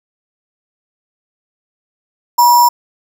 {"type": "tone with sample-and-hold", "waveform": "sine", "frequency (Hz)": 965, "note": "B5", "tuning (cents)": -40, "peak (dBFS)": -5, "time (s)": [2.38, 2.69], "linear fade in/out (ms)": 10, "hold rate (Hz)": 6300, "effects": []}